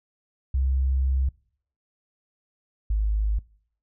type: tone pair in turn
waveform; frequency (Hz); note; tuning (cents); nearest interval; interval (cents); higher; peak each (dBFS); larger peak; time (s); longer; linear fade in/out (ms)
sine; 66.1 / 52.46; C2 / G#1; +18 / +18; major third; 400; first; -20; neither; 0.54-1.29 / 2.9-3.39; first; 5
effects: noise-tail reverb RT60 0.6 s tail -24 dB re dry